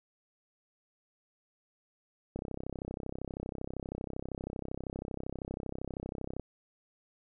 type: click train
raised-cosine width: 2 ms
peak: -24 dBFS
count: 133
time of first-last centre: 2.36-6.397 s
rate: 32.7 Hz
effects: none